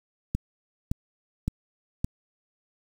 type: click train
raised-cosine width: 5 ms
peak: -13 dBFS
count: 4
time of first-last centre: 0.35-2.045 s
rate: 1.77 Hz
effects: 7-bit